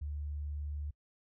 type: tone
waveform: sine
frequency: 73.42 Hz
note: D2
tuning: in tune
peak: -36 dBFS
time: 0.01-0.91 s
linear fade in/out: 10 ms
effects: noise-tail reverb RT60 0.1 s tail -25 dB re dry